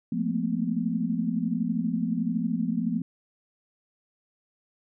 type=tone cluster; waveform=sine; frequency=174.8 / 216.6 / 228.6 / 250 Hz; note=F3 / A3 / A#3 / B3; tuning=+2 / -27 / -34 / +21 cents; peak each=-30 dBFS; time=0.12-3.02 s; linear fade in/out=5 ms; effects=none